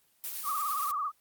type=noise with tremolo; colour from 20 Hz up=blue; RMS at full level=-36 dBFS; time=0.24-0.91 s; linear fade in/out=0 ms; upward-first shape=sine; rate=9.2 Hz; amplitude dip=30%
type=tone with vibrato; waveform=sine; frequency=1190 Hz; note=D6; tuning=22 cents sharp; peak=-29 dBFS; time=0.43-1.12 s; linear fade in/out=50 ms; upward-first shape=triangle; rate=18 Hz; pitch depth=130 cents each way
effects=white hiss -68 dBFS RMS until 1.2 s + Opus 24 kbps